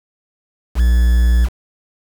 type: tone with quantisation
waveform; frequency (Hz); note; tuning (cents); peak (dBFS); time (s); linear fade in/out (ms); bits
triangle; 59.6; A#1; +39; -7; 0.75-1.49; 50; 5
effects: none